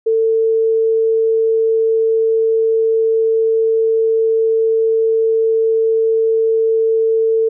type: tone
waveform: sine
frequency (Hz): 447.6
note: A4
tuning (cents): +30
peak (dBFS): -11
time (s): 0.06-7.49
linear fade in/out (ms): 10
effects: none